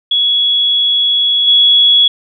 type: tone with level steps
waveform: sine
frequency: 3362 Hz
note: G#7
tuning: 20 cents sharp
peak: -9 / -5 dBFS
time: 0.11-2.08 s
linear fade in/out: 5 ms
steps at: 1.47 s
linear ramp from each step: 10 ms
effects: none